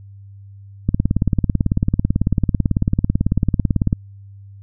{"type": "click train", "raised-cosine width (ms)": 5, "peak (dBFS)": -3, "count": 56, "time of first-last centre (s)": [0.89, 3.929], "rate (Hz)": 18.1, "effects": ["added 99 Hz sine -37 dBFS peak until 4.62 s"]}